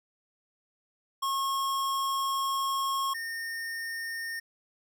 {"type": "tone pair in turn", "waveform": "square", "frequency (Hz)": [1087, 1828.1], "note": ["C#6", "A#6"], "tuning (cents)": [-34, -34], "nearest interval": "major sixth", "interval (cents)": 900, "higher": "second", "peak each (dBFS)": [-28, -34], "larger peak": "first", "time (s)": [[1.22, 3.14], [3.14, 4.4]], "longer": "first", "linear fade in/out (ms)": 10, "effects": []}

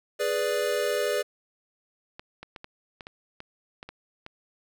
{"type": "chord", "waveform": "square", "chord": "G# diminished", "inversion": "none", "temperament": "equal", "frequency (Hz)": [415.3, 493.9, 587.3], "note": ["G#4", "B4", "D5"], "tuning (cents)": [0, 0, 0], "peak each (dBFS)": [-30, -30, -29], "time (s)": [0.19, 1.23], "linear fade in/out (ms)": 20}
{"type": "clicks", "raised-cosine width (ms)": 0.3, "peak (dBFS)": -24, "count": 10, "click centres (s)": [2.195, 2.43, 2.562, 2.644, 3.008, 3.069, 3.404, 3.829, 3.89, 4.264]}
{"effects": []}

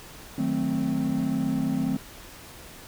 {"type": "chord", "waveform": "triangle", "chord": "D# diminished seventh", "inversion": "none", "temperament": "equal", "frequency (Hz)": [155.56, 185, 220, 261.6], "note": ["D#3", "F#3", "A3", "C4"], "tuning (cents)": [0, 0, 0, 0], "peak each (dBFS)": [-29, -29, -27, -24], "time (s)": [0.38, 1.97], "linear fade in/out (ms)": 5, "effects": ["tanh soft clip ceiling -13 dBFS", "pink hiss -45 dBFS RMS until 2.87 s"]}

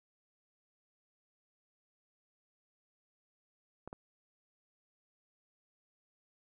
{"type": "clicks", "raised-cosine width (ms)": 1, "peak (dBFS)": -30, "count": 2, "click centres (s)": [3.876, 3.929], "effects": []}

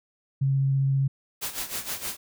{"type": "tone with vibrato", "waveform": "sine", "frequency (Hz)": 136.2, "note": "C#3", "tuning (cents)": -30, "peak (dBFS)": -20, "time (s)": [0.41, 1.08], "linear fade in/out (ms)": 10, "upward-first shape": "sine", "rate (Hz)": 15, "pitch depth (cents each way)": 9}
{"type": "noise with tremolo", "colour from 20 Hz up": "white", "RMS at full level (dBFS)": -30, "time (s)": [1.41, 2.17], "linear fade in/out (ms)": 20, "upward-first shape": "sine", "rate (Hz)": 6.4, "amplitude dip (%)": 75}
{"effects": []}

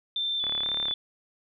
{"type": "tone with vibrato", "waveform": "sine", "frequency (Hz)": 3520, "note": "A7", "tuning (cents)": 0, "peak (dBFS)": -26, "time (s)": [0.16, 0.94], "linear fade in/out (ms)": 2, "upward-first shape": "square", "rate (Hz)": 2.1, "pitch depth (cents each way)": 22}
{"type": "click train", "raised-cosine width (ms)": 0.5, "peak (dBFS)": -23, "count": 18, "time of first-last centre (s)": [0.44, 0.911], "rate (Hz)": 36.1}
{"effects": []}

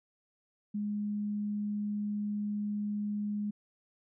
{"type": "tone", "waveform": "sine", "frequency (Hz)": 207.5, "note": "G#3", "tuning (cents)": -1, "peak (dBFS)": -31, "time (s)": [0.74, 3.51], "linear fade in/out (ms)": 10, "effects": []}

